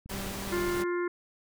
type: click train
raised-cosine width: 5 ms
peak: -33 dBFS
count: 7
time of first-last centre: 0.06-0.684 s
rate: 9.62 Hz
type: noise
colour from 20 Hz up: pink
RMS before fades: -38 dBFS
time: 0.09-0.83 s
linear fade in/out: 10 ms
type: tone with tremolo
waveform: sawtooth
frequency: 194.9 Hz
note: G3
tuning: 10 cents flat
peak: -33 dBFS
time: 0.11-0.84 s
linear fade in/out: 2 ms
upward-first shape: square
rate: 2.9 Hz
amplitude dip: 35%
type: harmonic tone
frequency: 351.4 Hz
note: F4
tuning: 11 cents sharp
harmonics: 1 / 3 / 4 / 5 / 6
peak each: -28 / -38 / -40 / -42 / -44 dBFS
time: 0.52-1.08 s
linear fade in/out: 5 ms
effects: none